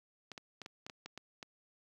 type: clicks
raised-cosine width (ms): 0.2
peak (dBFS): -28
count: 9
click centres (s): 0.317 / 0.378 / 0.617 / 0.661 / 0.865 / 0.898 / 1.06 / 1.176 / 1.428
effects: high-pass 60 Hz 12 dB/octave + 10-bit